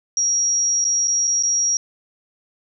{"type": "tone with dropouts", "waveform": "sine", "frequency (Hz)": 5670, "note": "F8", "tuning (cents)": 25, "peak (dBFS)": -16, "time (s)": [0.17, 1.77], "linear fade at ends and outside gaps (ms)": 1, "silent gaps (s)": [[0.843, 0.85], [1.074, 1.08], [1.272, 1.276], [1.426, 1.434]], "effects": []}